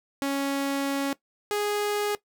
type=tone pair in turn; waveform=sawtooth; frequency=277.2 / 414.3 Hz; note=C#4 / G#4; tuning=0 / -4 cents; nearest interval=perfect fifth; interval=696 cents; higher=second; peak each=-21 dBFS; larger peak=neither; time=0.22-1.13 / 1.51-2.15 s; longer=first; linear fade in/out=0 ms; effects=noise-tail reverb RT60 0.1 s tail -18 dB re dry